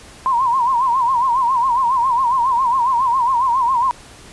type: tone with vibrato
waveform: sine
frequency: 1000 Hz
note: B5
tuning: 21 cents sharp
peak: -13 dBFS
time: 0.26-3.91 s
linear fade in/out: 0 ms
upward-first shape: sine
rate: 7.3 Hz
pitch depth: 130 cents each way
effects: pink hiss -41 dBFS RMS until 4.32 s + resampled to 24000 Hz